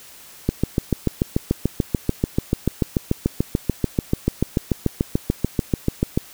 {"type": "click train", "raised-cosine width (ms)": 3, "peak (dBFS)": -4, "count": 40, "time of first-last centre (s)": [0.49, 6.175], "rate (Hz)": 6.86, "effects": ["white hiss -44 dBFS RMS until 6.33 s"]}